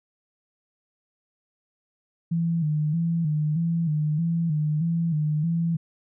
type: tone with vibrato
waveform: sine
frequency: 159.3 Hz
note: D#3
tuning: 41 cents sharp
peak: -21 dBFS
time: 2.31-5.77 s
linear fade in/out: 10 ms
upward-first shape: square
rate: 1.6 Hz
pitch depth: 84 cents each way
effects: none